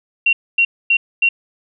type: tone bursts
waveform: sine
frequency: 2747 Hz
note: F7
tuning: 29 cents flat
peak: -10 dBFS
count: 4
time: 0.26-1.29 s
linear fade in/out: 5 ms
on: 70 ms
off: 250 ms
effects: none